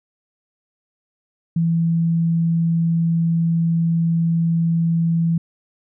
sine tone, 166.3 Hz, E3, 16 cents sharp, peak -15 dBFS, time 1.56-5.38 s, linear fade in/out 5 ms, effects none

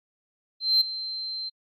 sine tone with ADSR envelope, 4120 Hz, C8, 28 cents flat, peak -14 dBFS, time 0.6-1.5 s, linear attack 210 ms, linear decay 9 ms, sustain -16 dB, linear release 20 ms, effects tanh soft clip ceiling -14 dBFS + AAC 48 kbps

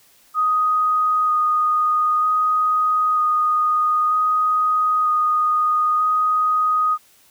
sine tone with vibrato, 1242 Hz, D#6, 3 cents flat, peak -15 dBFS, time 0.34-6.98 s, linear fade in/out 50 ms, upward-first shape square, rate 0.53 Hz, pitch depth 9 cents each way, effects white hiss -54 dBFS RMS until 7.3 s

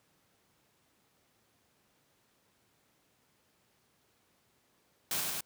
white noise with echo, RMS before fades -33 dBFS, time 5.11-5.21 s, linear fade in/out 2 ms, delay 99 ms, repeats 2, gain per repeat -2 dB, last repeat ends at 5.408 s, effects pink hiss -71 dBFS RMS until 5.45 s + high-pass 100 Hz 12 dB/octave

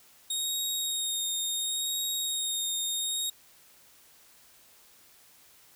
20% pulse tone with vibrato, 3729 Hz, A#7, in tune, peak -23 dBFS, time 0.3-3.3 s, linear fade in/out 5 ms, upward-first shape sine, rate 0.71 Hz, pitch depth 19 cents each way, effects white hiss -58 dBFS RMS until 5.75 s

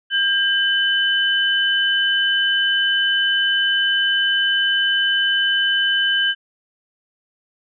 sine tone pair together, 1600 / 3020 Hz, G6 / F#7, +35 / +35 cents, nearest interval major seventh, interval 1100 cents, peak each -18 dBFS, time 0.1-6.35 s, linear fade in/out 50 ms, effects none

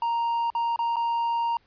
triangle tone with dropouts, 932.3 Hz, A#5, in tune, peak -21 dBFS, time 0.02-1.57 s, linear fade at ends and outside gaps 2 ms, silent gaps 0.502-0.55 / 0.761-0.79 / 0.959-0.966 s, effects pink hiss -64 dBFS RMS until 1.66 s + resampled to 11025 Hz

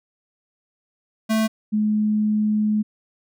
square / sine tone pair in turn, 220 / 212.6 Hz, A3 / G#3, 0 / +41 cents, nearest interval minor second, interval 59 cents, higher first, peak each -18 / -17 dBFS, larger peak second, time 1.29-1.48 / 1.72-2.83 s, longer second, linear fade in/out 20 ms, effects none

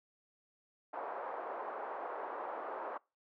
white band-pass noise, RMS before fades -42 dBFS, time 0.93-2.98 s, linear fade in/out 10 ms, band 430 to 1100 Hz, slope 24 dB/octave, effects noise-tail reverb RT60 0.3 s tail -26 dB re dry

